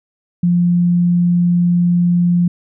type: tone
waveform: sine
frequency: 174.9 Hz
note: F3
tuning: 3 cents sharp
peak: -10 dBFS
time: 0.43-2.48 s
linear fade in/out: 5 ms
effects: none